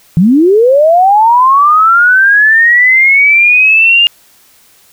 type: linear sweep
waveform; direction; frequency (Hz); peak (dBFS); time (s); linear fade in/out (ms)
sine; up; 155.56 to 2835; -3; 0.17-4.07; 0
effects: white hiss -45 dBFS RMS until 4.92 s